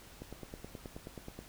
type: click train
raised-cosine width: 2 ms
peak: -30 dBFS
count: 12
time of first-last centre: 0.22-1.39 s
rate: 9.4 Hz
effects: added 50 Hz sine -60 dBFS peak until 1.48 s + pink hiss -55 dBFS RMS until 1.48 s